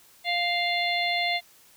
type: harmonic tone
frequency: 698.5 Hz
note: F5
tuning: in tune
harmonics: 1 / 3 / 4 / 5 / 6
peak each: -28 / -27 / -36 / -31 / -33 dBFS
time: 0.24-1.41 s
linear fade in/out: 50 ms
effects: white hiss -56 dBFS RMS until 1.76 s